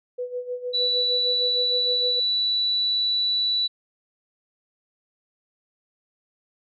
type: tone with tremolo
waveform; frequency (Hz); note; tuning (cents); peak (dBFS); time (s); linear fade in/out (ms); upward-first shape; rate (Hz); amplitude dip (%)
sine; 495; B4; +4; -25; 0.18-2.2; 10; sine; 6.5; 75
type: tone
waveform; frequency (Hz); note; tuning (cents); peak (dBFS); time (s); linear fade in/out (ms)
sine; 3951; B7; 0; -20; 0.73-3.68; 20
effects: none